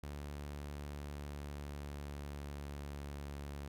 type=tone with pitch glide; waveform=sawtooth; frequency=72.5 to 71.3 Hz; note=D2 to C#2; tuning=-22 to +49 cents; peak=-39 dBFS; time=0.03-3.68 s; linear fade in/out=5 ms; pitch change=-29 cents; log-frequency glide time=0.98-3.38 s; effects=none